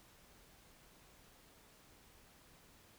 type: silence
effects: pink hiss -64 dBFS RMS until 2.98 s